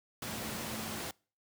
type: tone in noise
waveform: sine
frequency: 220 Hz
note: A3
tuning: in tune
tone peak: -45 dBFS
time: 0.26-0.98 s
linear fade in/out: 2 ms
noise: pink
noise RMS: -39 dBFS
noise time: 0.22-1.11 s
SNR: -9 dB
effects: noise-tail reverb RT60 0.4 s tail -26 dB re dry + high-pass 100 Hz 12 dB/octave